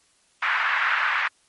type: band-pass noise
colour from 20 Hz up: white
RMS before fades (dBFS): -23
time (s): 0.42-1.28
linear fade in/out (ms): 5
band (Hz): 1100 to 2000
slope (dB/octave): 24
effects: white hiss -62 dBFS RMS until 1.48 s + MP3 48 kbps